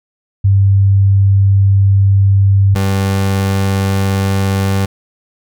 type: tone pair in turn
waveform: sine / 30% pulse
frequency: 98.3 / 97.34 Hz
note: G2 / G2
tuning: +5 / -12 cents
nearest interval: unison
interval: 17 cents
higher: first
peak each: -6 / -9 dBFS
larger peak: first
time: 0.44-2.75 / 2.75-4.86 s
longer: first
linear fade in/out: 10 ms
effects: none